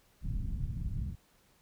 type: low-pass noise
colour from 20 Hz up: pink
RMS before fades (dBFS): -35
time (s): 0.21-1.16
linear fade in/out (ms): 50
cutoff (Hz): 170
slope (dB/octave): 24
effects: pink hiss -67 dBFS RMS until 1.61 s